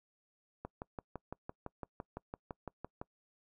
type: click train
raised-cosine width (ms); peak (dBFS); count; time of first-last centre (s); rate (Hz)
1; -27; 15; 0.65-3.015; 5.92
effects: noise-tail reverb RT60 0.1 s tail -25 dB re dry

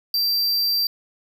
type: tone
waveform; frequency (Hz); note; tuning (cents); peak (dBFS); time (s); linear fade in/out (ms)
square; 4700; D8; +1; -19; 0.14-0.87; 2
effects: 9-bit

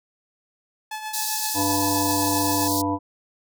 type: tone with tremolo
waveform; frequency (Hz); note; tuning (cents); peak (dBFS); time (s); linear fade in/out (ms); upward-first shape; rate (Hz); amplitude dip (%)
sawtooth; 863; A5; -34; -24; 0.91-2.68; 5; triangle; 7.7; 60
type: high-pass noise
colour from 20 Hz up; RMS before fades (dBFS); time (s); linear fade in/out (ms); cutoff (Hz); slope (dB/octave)
pink; -27; 1.13-2.82; 10; 4100; 48
type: harmonic tone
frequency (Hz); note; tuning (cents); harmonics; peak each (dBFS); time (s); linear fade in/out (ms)
98.4; G2; +7; 1 / 3 / 5 / 7 / 9 / 10; -31 / -24 / -32 / -31 / -32 / -27; 1.54-2.99; 50
effects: none

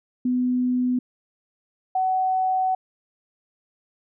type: tone pair in turn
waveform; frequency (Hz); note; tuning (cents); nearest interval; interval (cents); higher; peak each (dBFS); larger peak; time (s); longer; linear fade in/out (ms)
sine; 250 / 750.5; B3 / F#5; +21 / +24; octave + perfect fifth; 1903; second; -19; neither; 0.25-0.99 / 1.95-2.75; second; 5
effects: none

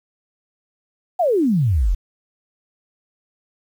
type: exponential sweep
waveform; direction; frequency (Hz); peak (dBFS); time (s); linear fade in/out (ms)
sine; down; 769 to 37.85; -14; 1.19-1.95; 10
effects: 8-bit

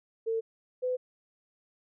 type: tone pair in turn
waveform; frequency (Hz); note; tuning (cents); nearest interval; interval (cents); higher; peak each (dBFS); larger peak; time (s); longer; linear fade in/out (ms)
sine; 450.7 / 504.4; A4 / B4; +42 / +36; major second; 194; second; -27; neither; 0.26-0.41 / 0.82-0.97; neither; 20
effects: none

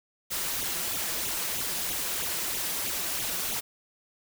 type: noise with flanger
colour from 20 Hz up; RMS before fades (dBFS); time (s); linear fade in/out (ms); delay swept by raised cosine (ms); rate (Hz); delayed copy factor
white; -31; 0.3-3.61; 20; 0.29 to 6.09; 3.1; +0.75
effects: none

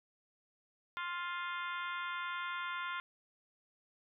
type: harmonic tone with a mistuned harmonic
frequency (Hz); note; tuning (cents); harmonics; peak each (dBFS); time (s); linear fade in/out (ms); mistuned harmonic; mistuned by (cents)
350.1; F4; +4; 3 / 4 / 5 / 6 / 7 / 8 / 9 / 10; -41 / -41 / -49 / -46 / -52 / -55 / -53 / -51; 0.97-3; 0; 7; +22
effects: none

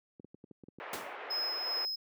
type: clicks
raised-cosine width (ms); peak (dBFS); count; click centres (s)
3; -34; 8; 0.198 / 0.246 / 0.345 / 0.441 / 0.512 / 0.637 / 0.685 / 0.786
type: band-pass noise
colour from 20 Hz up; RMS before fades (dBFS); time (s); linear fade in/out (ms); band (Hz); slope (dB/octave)
pink; -44; 0.8-1.85; 0; 450 to 2400; 24
type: noise with exponential decay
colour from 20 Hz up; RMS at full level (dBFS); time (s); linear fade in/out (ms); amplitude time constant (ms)
pink; -34; 0.93-1.16; 2; 48
type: tone with tremolo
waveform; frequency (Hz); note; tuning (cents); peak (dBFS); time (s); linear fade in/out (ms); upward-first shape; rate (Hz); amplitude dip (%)
triangle; 5120; D#8; +49; -30; 1.3-1.96; 10; sine; 2.6; 35
effects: high-pass 200 Hz 12 dB/octave

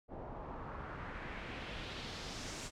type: noise with low-pass filter sweep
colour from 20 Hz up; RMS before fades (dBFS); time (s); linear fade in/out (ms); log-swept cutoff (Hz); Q
pink; -45; 0.08-2.71; 50; 670 to 7700; 1.7
effects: none

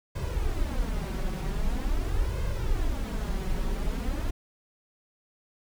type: noise with flanger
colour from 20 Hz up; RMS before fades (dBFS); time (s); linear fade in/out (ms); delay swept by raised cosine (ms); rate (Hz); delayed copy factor
brown; -28; 0.15-4.31; 10; 1.9 to 5.4; 0.44; +0.7
effects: none

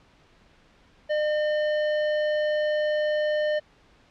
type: tone with hard clipping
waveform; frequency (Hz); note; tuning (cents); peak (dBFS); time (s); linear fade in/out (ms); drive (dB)
sine; 605; D#5; -49; -24; 1.09-3.6; 20; 12
effects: pink hiss -58 dBFS RMS until 4.1 s + low-pass 4000 Hz 12 dB/octave

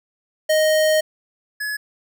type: tone pair in turn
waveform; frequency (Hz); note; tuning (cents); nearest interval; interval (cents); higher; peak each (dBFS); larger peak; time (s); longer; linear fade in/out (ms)
square; 622.3 / 1697.2; D#5 / G#6; 0 / +37; octave + perfect fourth; 1737; second; -15 / -24; first; 0.49-1.01 / 1.6-1.77; first; 10
effects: none

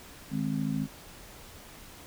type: chord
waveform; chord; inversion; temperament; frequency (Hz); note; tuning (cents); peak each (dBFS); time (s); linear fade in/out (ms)
sine; Ab major; second; equal with one note detuned; 153.87 / 207.7 / 261.6; Eb3 / Ab3 / C4; -19 / 0 / 0; -32; 0.3-0.88; 50
effects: pink hiss -49 dBFS RMS until 2.06 s

